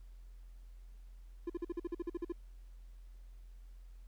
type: tone bursts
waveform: triangle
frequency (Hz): 343.8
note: F4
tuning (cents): -27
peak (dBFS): -33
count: 12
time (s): 1.47-2.323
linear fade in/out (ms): 5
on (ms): 28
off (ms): 47
effects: added 43 Hz sine -50 dBFS peak until 4.07 s + pink hiss -74 dBFS RMS until 4.07 s